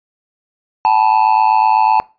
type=tone with amplitude modulation; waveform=triangle; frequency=873 Hz; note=A5; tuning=14 cents flat; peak=-3 dBFS; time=0.85-2 s; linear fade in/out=0 ms; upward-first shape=sine; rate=108 Hz; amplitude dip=95%; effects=noise-tail reverb RT60 0.3 s tail -21 dB re dry + resampled to 11025 Hz